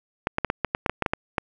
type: clicks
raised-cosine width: 0.5 ms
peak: -7 dBFS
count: 12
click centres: 0.271 / 0.384 / 0.447 / 0.501 / 0.647 / 0.749 / 0.862 / 0.896 / 1.023 / 1.062 / 1.135 / 1.382 s
effects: none